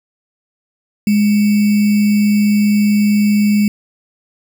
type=tone with sample-and-hold; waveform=sine; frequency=207.7 Hz; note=G#3; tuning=in tune; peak=-9 dBFS; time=1.07-3.68 s; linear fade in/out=2 ms; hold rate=2450 Hz; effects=none

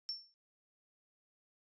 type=tone with exponential decay; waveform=sine; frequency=5420 Hz; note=E8; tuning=47 cents sharp; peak=-34 dBFS; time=0.09-0.34 s; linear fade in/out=0 ms; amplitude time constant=53 ms; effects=resampled to 16000 Hz

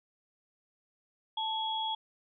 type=tone pair together; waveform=sine; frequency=881 / 3332 Hz; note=A5 / G#7; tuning=+2 / +5 cents; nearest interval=octave + major seventh; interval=2303 cents; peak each=-33 / -34 dBFS; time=1.37-1.95 s; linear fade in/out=5 ms; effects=none

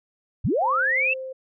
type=linear sweep; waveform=sine; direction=up; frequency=59.9 to 2727 Hz; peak=-19 dBFS; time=0.44-1.14 s; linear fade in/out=10 ms
type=tone with tremolo; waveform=sine; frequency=523.3 Hz; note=C5; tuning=in tune; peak=-29 dBFS; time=0.61-1.33 s; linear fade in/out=10 ms; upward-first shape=sine; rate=2.4 Hz; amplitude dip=25%
effects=none

